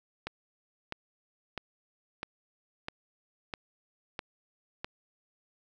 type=click train; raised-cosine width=0.3 ms; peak=-19 dBFS; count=8; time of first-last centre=0.27-4.845 s; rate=1.53 Hz; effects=none